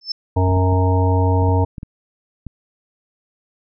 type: tone with exponential growth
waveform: sine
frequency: 5274 Hz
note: E8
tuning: in tune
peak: -16 dBFS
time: 0.01-0.12 s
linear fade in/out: 5 ms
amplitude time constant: 23 ms
type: harmonic tone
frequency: 92.5 Hz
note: F#2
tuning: in tune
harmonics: 1 / 3 / 5 / 7 / 9 / 10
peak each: -14 / -23 / -23 / -27 / -28 / -24 dBFS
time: 0.36-1.65 s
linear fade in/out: 10 ms
type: clicks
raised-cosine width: 5 ms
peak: -18 dBFS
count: 9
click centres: 0.486 / 0.517 / 0.57 / 0.729 / 1.425 / 1.488 / 1.782 / 1.831 / 2.467 s
effects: none